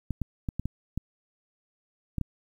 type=clicks; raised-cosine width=5 ms; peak=-17 dBFS; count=8; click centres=0.107 / 0.217 / 0.488 / 0.596 / 0.656 / 0.976 / 2.183 / 2.213 s; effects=9-bit